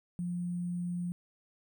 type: tone with sample-and-hold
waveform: sine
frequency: 175.8 Hz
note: F3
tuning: 12 cents sharp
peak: -32 dBFS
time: 0.19-1.12 s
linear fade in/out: 0 ms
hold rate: 8820 Hz
effects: none